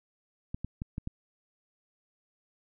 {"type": "clicks", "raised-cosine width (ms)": 5, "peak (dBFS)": -22, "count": 5, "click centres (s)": [0.545, 0.646, 0.819, 0.981, 1.074], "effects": []}